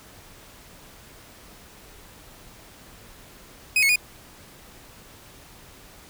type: tone with pitch steps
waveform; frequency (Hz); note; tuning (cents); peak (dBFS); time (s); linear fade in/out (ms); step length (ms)
40% pulse; 2516 / 2194 / 2459; D#7 / C#7 / D#7; +19 / -18 / -21; -16; 3.76-3.958; 2; 66
effects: pink hiss -48 dBFS RMS until 6.09 s